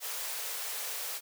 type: high-pass noise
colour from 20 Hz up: white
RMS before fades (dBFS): -37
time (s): 0-1.21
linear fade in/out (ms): 50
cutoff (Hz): 410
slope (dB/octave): 96
effects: none